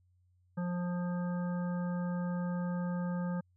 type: harmonic tone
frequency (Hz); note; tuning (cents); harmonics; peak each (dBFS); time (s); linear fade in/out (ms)
176.8; F3; +22; 1 / 3 / 5 / 7 / 9; -32 / -43 / -47 / -49 / -51; 0.57-3.41; 10
effects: added 90 Hz sine -66 dBFS peak until 3.56 s